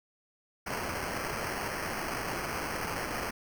blue noise with sample-and-hold, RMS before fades -35 dBFS, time 0.66-3.31 s, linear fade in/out 10 ms, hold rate 3675 Hz, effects none

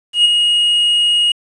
triangle tone with ADSR envelope, 2877 Hz, F#7, 49 cents flat, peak -4 dBFS, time 0.13-1.32 s, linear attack 120 ms, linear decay 13 ms, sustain -5 dB, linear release 4 ms, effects resampled to 22050 Hz + 7-bit

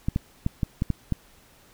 clicks, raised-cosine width 5 ms, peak -11 dBFS, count 7, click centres 0.085 / 0.161 / 0.464 / 0.632 / 0.821 / 0.903 / 1.123 s, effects pink hiss -56 dBFS RMS until 1.73 s

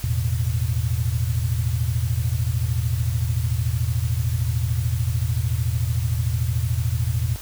sine chord, E suspended fourth, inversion none, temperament equal, 82.41 / 110 / 123.47 Hz, E2 / A2 / B2, 0 / 0 / 0 cents, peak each -24 dBFS, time 0.04-7.36 s, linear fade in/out 0 ms, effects added 50 Hz sine -40 dBFS peak until 7.41 s + white hiss -39 dBFS RMS until 7.41 s

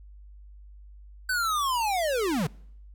square linear sweep, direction down, 1536 to 130.81 Hz, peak -25 dBFS, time 1.29-2.47 s, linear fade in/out 5 ms, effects noise-tail reverb RT60 0.7 s tail -25 dB re dry + added 50 Hz sine -45 dBFS peak until 2.94 s

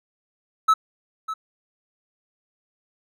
triangle tone with echo, 1300 Hz, E6, 24 cents flat, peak -11 dBFS, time 0.68-0.74 s, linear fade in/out 10 ms, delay 600 ms, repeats 1, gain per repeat -13 dB, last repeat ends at 1.34 s, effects none

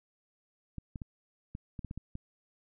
clicks, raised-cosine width 5 ms, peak -27 dBFS, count 9, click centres 0.783 / 0.958 / 1.018 / 1.551 / 1.792 / 1.847 / 1.911 / 1.976 / 2.154 s, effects none

